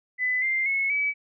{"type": "tone with pitch steps", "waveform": "sine", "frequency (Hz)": [2005, 2095, 2189, 2287], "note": ["B6", "C7", "C#7", "D7"], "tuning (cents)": [26, 2, -22, -47], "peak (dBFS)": -22, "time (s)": [0.18, 1.14], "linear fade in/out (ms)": 50, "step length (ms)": 240, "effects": []}